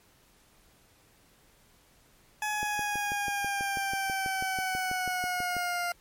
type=linear sweep; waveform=20% pulse; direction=down; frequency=848 to 698.5 Hz; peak=-24 dBFS; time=2.42-5.92 s; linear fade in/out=2 ms
type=click train; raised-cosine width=2 ms; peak=-26 dBFS; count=19; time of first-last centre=2.63-5.566 s; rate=6.13 Hz
effects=pink hiss -62 dBFS RMS until 6 s + MP3 64 kbps